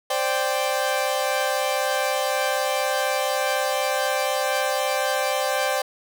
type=chord; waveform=sawtooth; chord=C suspended second; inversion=none; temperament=equal; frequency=523.3 / 587.3 / 784 Hz; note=C5 / D5 / G5; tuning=0 / 0 / 0 cents; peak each=-22 dBFS; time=0.1-5.82 s; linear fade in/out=5 ms; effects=none